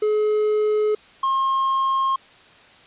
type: tone pair in turn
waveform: triangle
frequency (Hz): 425.2 / 1071.4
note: G#4 / C6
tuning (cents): +41 / +41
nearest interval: octave + major third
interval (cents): 1600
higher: second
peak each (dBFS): -15 / -16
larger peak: first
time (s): 0.02-0.95 / 1.23-2.16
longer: neither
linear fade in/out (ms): 5
effects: white hiss -49 dBFS RMS until 2.86 s + resampled to 8000 Hz